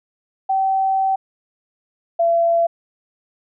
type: tone pair in turn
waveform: sine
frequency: 770 / 675.9 Hz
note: G5 / E5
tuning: -31 / +43 cents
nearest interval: major second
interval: 226 cents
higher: first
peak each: -15 / -13 dBFS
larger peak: second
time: 0.49-1.16 / 2.19-2.67 s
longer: first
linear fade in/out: 10 ms
effects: none